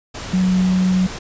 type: tone in noise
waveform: sine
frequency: 185 Hz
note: F#3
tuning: in tune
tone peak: -13 dBFS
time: 0.33-1.07 s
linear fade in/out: 10 ms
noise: pink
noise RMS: -30 dBFS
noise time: 0.14-1.19 s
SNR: +14 dB
effects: resampled to 16000 Hz